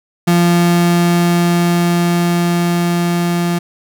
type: tone with level ramp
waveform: 35% pulse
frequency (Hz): 173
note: F3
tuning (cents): -16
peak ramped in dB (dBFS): -7 to -12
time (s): 0.27-3.59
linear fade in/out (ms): 10
effects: none